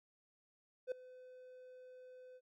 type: tone with ADSR envelope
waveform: triangle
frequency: 507 Hz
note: B4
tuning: 45 cents sharp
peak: -32 dBFS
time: 0.87-2.41 s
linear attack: 47 ms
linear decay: 4 ms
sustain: -20 dB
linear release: 50 ms
effects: none